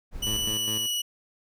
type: noise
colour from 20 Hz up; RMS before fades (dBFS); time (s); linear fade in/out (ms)
brown; -37; 0.11-0.56; 50
type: tone with pitch glide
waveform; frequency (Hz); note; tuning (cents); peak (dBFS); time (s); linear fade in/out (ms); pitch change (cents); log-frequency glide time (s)
sawtooth; 2960 to 2933; F#7 to F#7; 0 to -16; -23; 0.22-1.02; 10; -16; 0.46-0.9
type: tone with tremolo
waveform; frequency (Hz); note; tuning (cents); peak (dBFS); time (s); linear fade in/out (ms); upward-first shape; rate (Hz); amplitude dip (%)
15% pulse; 107.4; A2; -41; -27; 0.26-0.87; 10; square; 4.8; 60
effects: none

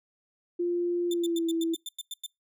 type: tone with pitch glide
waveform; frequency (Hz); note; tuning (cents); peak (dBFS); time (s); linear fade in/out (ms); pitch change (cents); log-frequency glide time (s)
sine; 348.9 to 330.1; F4 to E4; -2 to +2; -25; 0.59-1.75; 10; -96; 1.07-1.48
type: tone bursts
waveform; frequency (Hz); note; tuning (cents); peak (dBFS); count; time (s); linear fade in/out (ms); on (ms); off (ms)
sawtooth; 3558; A7; +19; -31; 10; 1.11-2.263; 2; 28; 97
effects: noise-tail reverb RT60 0.2 s tail -26 dB re dry

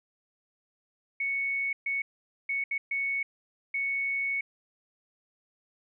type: tone bursts at uneven times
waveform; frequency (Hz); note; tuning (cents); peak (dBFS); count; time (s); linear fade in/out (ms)
sine; 2217; C#7; 0; -27; 6; 1.2-1.73 / 1.86-2.02 / 2.49-2.64 / 2.71-2.78 / 2.91-3.23 / 3.74-4.41; 5
effects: none

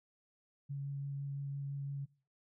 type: tone with vibrato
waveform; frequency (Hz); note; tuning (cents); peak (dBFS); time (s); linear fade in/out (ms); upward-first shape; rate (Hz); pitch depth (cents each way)
sine; 140; C#3; +18; -37; 0.69-2.06; 20; sine; 5.9; 9
effects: noise-tail reverb RT60 0.4 s tail -21 dB re dry

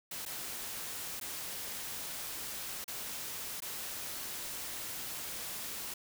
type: noise with dropouts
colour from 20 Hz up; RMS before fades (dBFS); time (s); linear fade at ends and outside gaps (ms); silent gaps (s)
white; -41; 0.11-5.94; 5; 0.253-0.26 / 1.2-1.211 / 2.843-2.879 / 3.604-3.62
effects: none

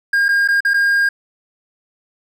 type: tone with dropouts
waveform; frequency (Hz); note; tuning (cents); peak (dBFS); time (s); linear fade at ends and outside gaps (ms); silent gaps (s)
triangle; 1616; G#6; -48; -10; 0.13-1.09; 5; 0.284-0.288 / 0.477-0.485 / 0.606-0.649 / 0.736-0.741
effects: none

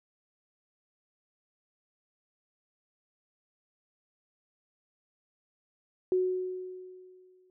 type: tone with exponential decay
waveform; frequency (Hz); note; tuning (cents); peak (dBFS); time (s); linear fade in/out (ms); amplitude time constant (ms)
sine; 368.7; F#4; -6; -22; 6.12-7.5; 1; 300
effects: none

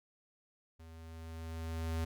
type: tone with level ramp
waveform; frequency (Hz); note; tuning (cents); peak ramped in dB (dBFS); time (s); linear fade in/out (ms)
square; 81.5; E2; -19; -52 to -33; 0.79-2.05; 10
effects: none

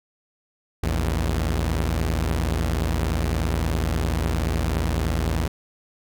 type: tone pair together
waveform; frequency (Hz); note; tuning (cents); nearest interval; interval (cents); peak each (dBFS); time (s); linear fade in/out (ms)
sawtooth; 56.99 / 80.6; A#1 / E2; -38 / -38; tritone; 600; -20; 0.83-5.48; 5
effects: none

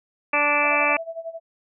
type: harmonic tone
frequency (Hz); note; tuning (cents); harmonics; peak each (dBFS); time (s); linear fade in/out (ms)
292.3; D4; -8; 1 / 2 / 3 / 4 / 5 / 6 / 7 / 8 / 9; -33 / -26 / -26 / -25 / -33 / -30 / -31 / -22 / -25; 0.33-0.97; 5
type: tone with tremolo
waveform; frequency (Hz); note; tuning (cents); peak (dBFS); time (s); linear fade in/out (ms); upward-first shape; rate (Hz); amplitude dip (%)
sine; 659.3; E5; 0; -27; 0.62-1.4; 50; sine; 11; 85
effects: none

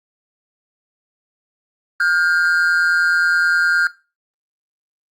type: tone pair together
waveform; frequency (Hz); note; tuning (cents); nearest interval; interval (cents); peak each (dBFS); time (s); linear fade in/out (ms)
triangle; 1417 / 1586.6; F6 / G6; +25 / +20; major second; 195; -14 / -16; 2-3.87; 2
effects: noise-tail reverb RT60 0.3 s tail -18 dB re dry + Opus 32 kbps

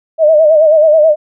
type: tone with vibrato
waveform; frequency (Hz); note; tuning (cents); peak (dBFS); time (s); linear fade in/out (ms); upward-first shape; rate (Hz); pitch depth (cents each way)
sine; 622.3; D#5; 0; -4; 0.18-1.16; 50; sine; 9.3; 79
effects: none

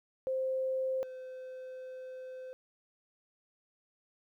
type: tone pair in turn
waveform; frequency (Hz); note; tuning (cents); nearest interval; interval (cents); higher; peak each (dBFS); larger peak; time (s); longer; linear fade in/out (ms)
sine / triangle; 523.3 / 514.6; C5 / C5; 0 / -29; unison; 29; first; -30 / -40; first; 0.27-1.03 / 1.03-2.53; second; 0
effects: 12-bit

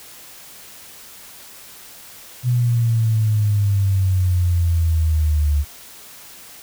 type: exponential sweep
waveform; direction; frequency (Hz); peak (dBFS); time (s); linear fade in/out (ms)
sine; down; 124.8 to 71.9; -14; 2.43-5.65; 50
effects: white hiss -41 dBFS RMS until 6.62 s

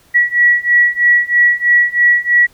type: beating tone pair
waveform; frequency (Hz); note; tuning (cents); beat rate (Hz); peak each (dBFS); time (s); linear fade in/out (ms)
sine; 1930 / 1933.1; B6 / B6; -40 / -38; 3.1; -12 / -11; 0.14-2.47; 20
effects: pink hiss -50 dBFS RMS until 2.53 s

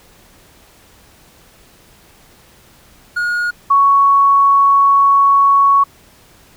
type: tone pair in turn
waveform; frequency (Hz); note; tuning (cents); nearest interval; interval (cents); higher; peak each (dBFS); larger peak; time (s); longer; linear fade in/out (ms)
triangle / sine; 1438 / 1113.3; F#6 / C#6; -50 / +7; major third; 443; first; -13 / -7; second; 3.16-3.51 / 3.7-5.84; second; 10
effects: pink hiss -47 dBFS RMS until 6.56 s

